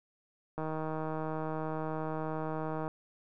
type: click train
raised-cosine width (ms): 1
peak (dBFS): -23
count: 362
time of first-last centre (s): 0.58-2.879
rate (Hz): 157
effects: none